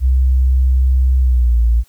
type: tone with pitch glide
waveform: sine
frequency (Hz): 64.5 to 57.8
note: C2 to A#1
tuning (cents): -24 to -14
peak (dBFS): -9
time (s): 0-1.84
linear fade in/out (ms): 50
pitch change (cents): -190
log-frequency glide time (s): 1.19-1.6
effects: white hiss -54 dBFS RMS until 1.88 s